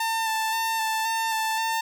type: tone with vibrato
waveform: sawtooth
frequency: 892 Hz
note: A5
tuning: 23 cents sharp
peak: -20 dBFS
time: 0-1.81 s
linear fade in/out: 5 ms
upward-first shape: square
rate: 1.9 Hz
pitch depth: 16 cents each way
effects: none